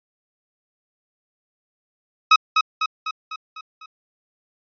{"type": "tone with echo", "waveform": "sawtooth", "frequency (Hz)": 1274, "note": "D#6", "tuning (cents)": 41, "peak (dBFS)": -5, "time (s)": [2.31, 2.36], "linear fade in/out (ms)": 5, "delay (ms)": 250, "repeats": 6, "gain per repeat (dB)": -5, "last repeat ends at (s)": 3.86, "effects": ["resampled to 11025 Hz"]}